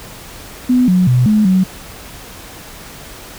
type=tone with pitch steps; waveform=sine; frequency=250.4 / 182.5 / 124.9 / 213.3 / 187 Hz; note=B3 / F#3 / B2 / G#3 / F#3; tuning=+24 / -24 / +20 / +46 / +19 cents; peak=-8 dBFS; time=0.69-1.64 s; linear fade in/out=10 ms; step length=190 ms; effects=pink hiss -34 dBFS RMS until 3.38 s